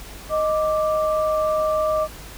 sine tone pair together, 622.3 / 1174.7 Hz, D#5 / D6, 0 / 0 cents, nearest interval major seventh, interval 1100 cents, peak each -19 / -24 dBFS, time 0.29-2.08 s, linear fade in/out 50 ms, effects added 50 Hz sine -40 dBFS peak until 2.37 s + pink hiss -40 dBFS RMS until 2.37 s

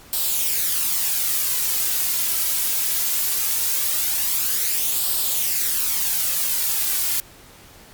blue noise with flanger, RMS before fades -21 dBFS, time 0.13-7.2 s, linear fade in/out 0 ms, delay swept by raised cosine 0.23 to 3.13 ms, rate 0.2 Hz, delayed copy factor +0.5, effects pink hiss -46 dBFS RMS until 7.93 s + MP3 96 kbps

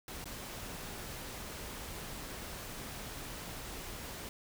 pink noise with dropouts, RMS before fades -44 dBFS, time 0.08-4.29 s, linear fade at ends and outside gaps 1 ms, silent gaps 0.242-0.256 s, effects none

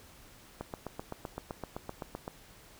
click train, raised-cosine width 1 ms, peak -23 dBFS, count 14, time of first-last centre 0.61-2.279 s, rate 7.79 Hz, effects pink hiss -56 dBFS RMS until 2.79 s

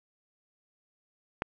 click, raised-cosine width 0.5 ms, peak -14 dBFS, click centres 1.421 s, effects none

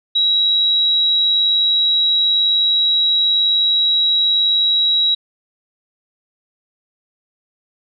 sine tone, 3867 Hz, B7, 37 cents flat, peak -12 dBFS, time 0.15-5.15 s, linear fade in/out 10 ms, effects none

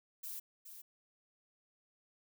violet noise with echo, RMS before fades -44 dBFS, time 0.23-0.4 s, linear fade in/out 10 ms, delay 420 ms, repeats 1, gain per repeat -8 dB, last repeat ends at 0.82 s, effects none

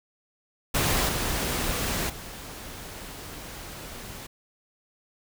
pink noise with level steps, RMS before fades -24 / -28 / -40 dBFS, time 0.74-4.27 s, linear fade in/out 10 ms, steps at 1.08 / 2.09 s, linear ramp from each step 10 ms, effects none

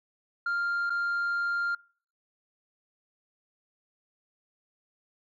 sine tone with dropouts, 1396.9 Hz, F6, in tune, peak -24 dBFS, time 0.46-1.75 s, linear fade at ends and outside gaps 5 ms, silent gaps 0.897-0.902 s, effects noise-tail reverb RT60 0.5 s tail -26 dB re dry + tanh soft clip ceiling -25 dBFS

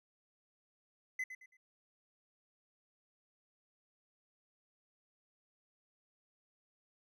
triangle tone with echo, 2029 Hz, B6, 46 cents sharp, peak -33 dBFS, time 1.19-1.24 s, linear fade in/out 5 ms, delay 110 ms, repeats 3, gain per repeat -10 dB, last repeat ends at 1.57 s, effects none

